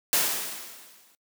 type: noise with exponential decay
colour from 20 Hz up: white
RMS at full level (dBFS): -21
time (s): 0.13-1.15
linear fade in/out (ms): 0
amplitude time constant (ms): 220
effects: noise-tail reverb RT60 0.1 s tail -24 dB re dry + high-pass 200 Hz 12 dB/octave